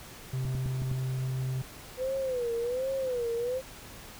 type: tone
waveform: triangle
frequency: 130 Hz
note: C3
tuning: 11 cents flat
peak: -27 dBFS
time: 0.33-1.62 s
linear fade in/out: 5 ms
type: clicks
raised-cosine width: 5 ms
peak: -23 dBFS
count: 5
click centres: 0.451 / 0.55 / 0.66 / 0.819 / 0.915 s
type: tone with vibrato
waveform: sine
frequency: 500 Hz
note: B4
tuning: 21 cents sharp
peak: -28 dBFS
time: 1.97-3.62 s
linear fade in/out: 50 ms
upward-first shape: sine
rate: 1.3 Hz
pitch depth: 130 cents each way
effects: pink hiss -47 dBFS RMS until 4.19 s

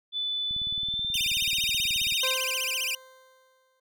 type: tone with pitch glide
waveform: sine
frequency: 3493 to 3688 Hz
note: A7 to A#7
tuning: -13 to -19 cents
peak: -27 dBFS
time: 0.12-2.37 s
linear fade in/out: 50 ms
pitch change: +94 cents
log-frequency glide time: 0.74-1.54 s
type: click train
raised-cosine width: 5 ms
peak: -33 dBFS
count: 31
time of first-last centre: 0.51-2.123 s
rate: 18.6 Hz
type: tone with vibrato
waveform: sawtooth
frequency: 2718 Hz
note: F7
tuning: 48 cents flat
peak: -24 dBFS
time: 1.14-2.95 s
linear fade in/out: 2 ms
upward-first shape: sine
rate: 15 Hz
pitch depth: 260 cents each way
type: tone with exponential decay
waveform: 20% pulse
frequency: 520 Hz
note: C5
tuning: 11 cents flat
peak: -24 dBFS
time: 2.23-3.8 s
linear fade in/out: 5 ms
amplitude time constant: 340 ms
effects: none

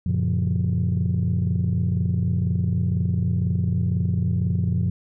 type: chord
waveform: sine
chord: Gb major seventh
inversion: none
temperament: equal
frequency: 92.5 / 116.54 / 138.59 / 174.61 Hz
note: Gb2 / Bb2 / Db3 / F3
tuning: 0 / 0 / 0 / 0 cents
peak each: -22 / -24 / -27 / -23 dBFS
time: 0.06-4.9 s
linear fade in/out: 5 ms
effects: tanh soft clip ceiling -14 dBFS

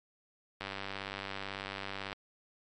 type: click train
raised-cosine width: 0.3 ms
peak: -22 dBFS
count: 150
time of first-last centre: 0.61-2.129 s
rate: 98.1 Hz
effects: MP3 64 kbps

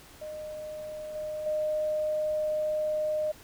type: tone with level steps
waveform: sine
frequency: 613 Hz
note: D#5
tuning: 26 cents flat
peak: -36 / -32 / -26 dBFS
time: 0.21-3.32 s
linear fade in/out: 10 ms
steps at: 1.15 / 1.46 s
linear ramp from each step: 5 ms
effects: pink hiss -52 dBFS RMS until 3.43 s

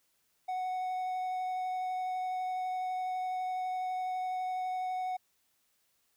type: tone with vibrato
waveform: triangle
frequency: 740 Hz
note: F#5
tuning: in tune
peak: -30 dBFS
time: 0.48-5.17 s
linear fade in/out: 10 ms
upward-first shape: triangle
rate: 12 Hz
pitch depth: 10 cents each way
effects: white hiss -74 dBFS RMS until 6.16 s

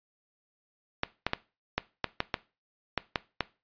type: clicks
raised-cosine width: 0.3 ms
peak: -10 dBFS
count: 10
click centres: 1.034 / 1.266 / 1.334 / 1.78 / 2.043 / 2.204 / 2.342 / 2.977 / 3.158 / 3.407 s
effects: noise-tail reverb RT60 0.3 s tail -19 dB re dry + resampled to 11025 Hz

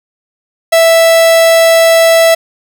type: tone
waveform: 45% pulse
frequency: 659.3 Hz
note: E5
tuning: in tune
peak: -4 dBFS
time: 0.72-2.35 s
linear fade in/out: 10 ms
effects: none

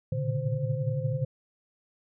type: tone cluster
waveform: sine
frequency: 112.7 / 117.9 / 135.1 / 146.8 / 520 Hz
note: A2 / A#2 / C#3 / D3 / C5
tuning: +42 / +20 / -44 / 0 / -11 cents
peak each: -36 / -32 / -32 / -31 / -35 dBFS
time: 0.12-1.25 s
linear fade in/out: 5 ms
effects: none

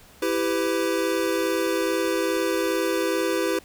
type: chord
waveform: square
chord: E minor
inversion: none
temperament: equal with one note detuned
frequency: 329.6 / 392 / 501.6 Hz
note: E4 / G4 / B4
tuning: 0 / 0 / +27 cents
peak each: -27 dBFS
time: 0.22-3.59 s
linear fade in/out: 5 ms
effects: pink hiss -51 dBFS RMS until 3.64 s

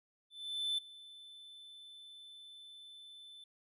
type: tone with ADSR envelope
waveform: triangle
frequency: 3523 Hz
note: A7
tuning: 1 cent sharp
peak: -30 dBFS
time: 0.3-3.44 s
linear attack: 480 ms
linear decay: 9 ms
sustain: -20 dB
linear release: 3 ms
effects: resampled to 32000 Hz

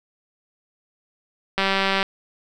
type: click train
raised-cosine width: 0.3 ms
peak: -5 dBFS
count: 88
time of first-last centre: 1.58-2.028 s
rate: 194 Hz
effects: none

